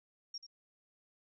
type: tone with echo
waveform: sine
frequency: 5570 Hz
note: F8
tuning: 5 cents flat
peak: -40 dBFS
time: 0.34-0.38 s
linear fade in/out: 5 ms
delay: 86 ms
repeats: 1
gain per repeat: -10 dB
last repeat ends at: 0.466 s
effects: none